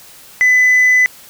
sine tone, 2004 Hz, B6, 25 cents sharp, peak -5 dBFS, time 0.41-1.06 s, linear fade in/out 0 ms, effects tanh soft clip ceiling -6 dBFS + white hiss -40 dBFS RMS until 1.29 s

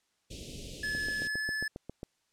pink band-stop noise, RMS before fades -43 dBFS, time 0.3-1.28 s, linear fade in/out 10 ms, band 570 to 2600 Hz, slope 48 dB/octave
square tone with pitch glide, 1719 to 1729 Hz, A6 to A6, -41 to -31 cents, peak -32 dBFS, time 0.83-1.68 s, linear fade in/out 5 ms, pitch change +10 cents, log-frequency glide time 1.34-1.47 s
click train, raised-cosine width 2 ms, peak -26 dBFS, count 9, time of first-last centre 0.95-2.031 s, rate 7.4 Hz
effects white hiss -75 dBFS RMS until 2.32 s + low-pass 8000 Hz 12 dB/octave

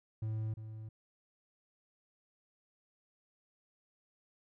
triangle tone with echo, 109.5 Hz, A2, 8 cents flat, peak -32 dBFS, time 0.22-0.54 s, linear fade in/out 5 ms, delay 350 ms, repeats 1, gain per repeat -9 dB, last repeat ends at 0.89 s, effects none

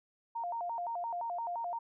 sine tone with vibrato, 806 Hz, G5, 48 cents sharp, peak -34 dBFS, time 0.35-1.79 s, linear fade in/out 10 ms, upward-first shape square, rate 5.8 Hz, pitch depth 240 cents each way, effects none

